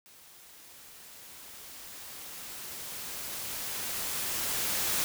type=noise with level ramp; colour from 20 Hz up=white; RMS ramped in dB=-55 to -29 dBFS; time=0.06-5.04 s; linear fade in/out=0 ms; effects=none